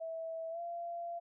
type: tone with pitch glide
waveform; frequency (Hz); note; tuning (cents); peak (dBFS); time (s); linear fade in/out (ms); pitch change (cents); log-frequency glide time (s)
sine; 653 to 685.9; E5 to F5; -17 to -31; -38; 0-1.2; 20; +86; 0.5-0.6
effects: none